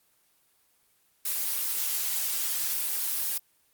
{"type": "noise", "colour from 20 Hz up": "blue", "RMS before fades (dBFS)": -29, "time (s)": [1.25, 3.38], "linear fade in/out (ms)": 5, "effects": ["white hiss -67 dBFS RMS until 3.73 s", "Opus 24 kbps"]}